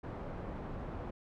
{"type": "low-pass noise", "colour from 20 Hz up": "pink", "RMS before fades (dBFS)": -42, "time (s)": [0.03, 1.11], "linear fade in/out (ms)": 10, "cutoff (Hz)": 970, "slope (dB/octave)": 12, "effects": []}